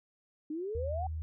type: exponential sweep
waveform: sine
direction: up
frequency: 295 to 784 Hz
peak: -34 dBFS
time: 0.5-1.07 s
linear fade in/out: 5 ms
type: tone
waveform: sine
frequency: 79 Hz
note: D#2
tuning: 27 cents sharp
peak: -34 dBFS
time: 0.75-1.22 s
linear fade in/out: 0 ms
effects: none